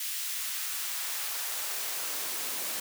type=noise with high-pass filter sweep; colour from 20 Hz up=white; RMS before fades=-34 dBFS; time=0-2.8 s; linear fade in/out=5 ms; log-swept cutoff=2200 to 210 Hz; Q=0.77; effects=none